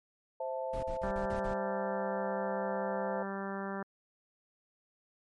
sine chord, A minor, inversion first, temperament equal, 523.3 / 659.3 / 880 Hz, C5 / E5 / A5, 0 / 0 / 0 cents, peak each -36 / -39 / -40 dBFS, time 0.4-3.23 s, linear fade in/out 5 ms
brown noise bursts, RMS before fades -41 dBFS, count 6, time 0.73-1.54 s, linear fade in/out 5 ms, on 100 ms, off 42 ms
harmonic tone, 196 Hz, G3, in tune, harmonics 1 / 2 / 3 / 4 / 5 / 6 / 7 / 8 / 9, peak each -39 / -42 / -44 / -45 / -46 / -47 / -47 / -48 / -49 dBFS, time 1.03-3.83 s, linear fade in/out 5 ms
effects MP3 48 kbps

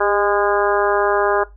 harmonic tone with a mistuned harmonic, 204.7 Hz, G#3, 25 cents flat, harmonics 2 / 3 / 4 / 5 / 6 / 7 / 8, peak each -19 / -21 / -22 / -23 / -24 / -24 / -25 dBFS, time 0-1.44 s, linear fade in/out 10 ms, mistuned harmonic 2, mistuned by -27 cents, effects noise-tail reverb RT60 0.2 s tail -18 dB re dry + added 50 Hz sine -40 dBFS peak until 1.56 s

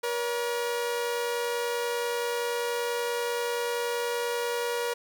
sawtooth tone pair together, 477.8 / 568.2 Hz, A#4 / C#5, +43 / +43 cents, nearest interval minor third, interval 300 cents, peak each -24 / -33 dBFS, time 0.03-4.94 s, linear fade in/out 10 ms, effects none

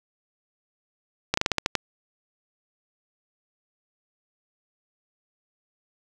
slowing click train, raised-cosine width 0.2 ms, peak -4 dBFS, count 8, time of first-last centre 1.34-1.753 s, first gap 34 ms, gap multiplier 1.18, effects none

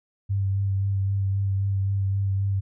sine tone with vibrato, 98 Hz, G2, in tune, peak -21 dBFS, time 0.29-2.61 s, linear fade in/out 20 ms, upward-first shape sine, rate 3.8 Hz, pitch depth 19 cents each way, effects none

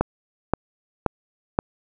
click train, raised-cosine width 1 ms, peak -4 dBFS, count 4, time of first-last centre 0.01-1.589 s, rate 1.9 Hz, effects none

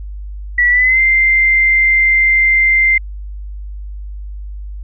sine tone with pitch glide, 1949 to 2089 Hz, B6 to C7, -23 to -3 cents, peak -8 dBFS, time 0.58-2.98 s, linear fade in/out 5 ms, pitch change +120 cents, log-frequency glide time 0.7-1 s, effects added 50 Hz sine -24 dBFS peak until 4.83 s

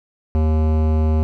sine tone with hard clipping, 78.2 Hz, D#2, 9 cents sharp, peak -16 dBFS, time 0.35-1.23 s, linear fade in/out 0 ms, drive 17 dB, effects none

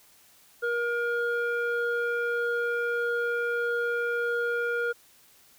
sine tone pair together, 474.2 / 1421 Hz, A#4 / F6, +30 / +30 cents, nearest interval octave + perfect fifth, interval 1900 cents, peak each -26 dBFS, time 0.62-4.93 s, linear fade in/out 20 ms, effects tanh soft clip ceiling -22 dBFS + white hiss -58 dBFS RMS until 5.58 s

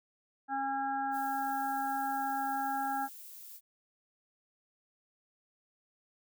harmonic tone, 271.9 Hz, C#4, 33 cents flat, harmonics 1 / 3 / 5 / 6, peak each -41 / -32 / -41 / -42 dBFS, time 0.48-3.09 s, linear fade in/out 50 ms
violet noise, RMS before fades -49 dBFS, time 1.11-3.61 s, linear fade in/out 50 ms
effects none

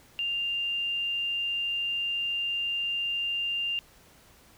sine tone, 2794 Hz, F7, in tune, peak -27 dBFS, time 0.19-3.79 s, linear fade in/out 0 ms, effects pink hiss -57 dBFS RMS until 4.57 s

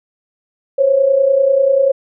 sine tone pair together, 518 / 548.2 Hz, C5 / C#5, -17 / -19 cents, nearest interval minor second, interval 98 cents, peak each -16 / -10 dBFS, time 0.78-1.92 s, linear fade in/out 10 ms, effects none

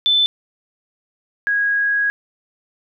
sine tone pair in turn, 3520 / 1650.2 Hz, A7 / G#6, 0 / -12 cents, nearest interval octave + minor second, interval 1312 cents, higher first, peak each -12 / -15 dBFS, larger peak first, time 0.06-0.26 / 1.47-2.1 s, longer second, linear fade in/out 0 ms, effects none

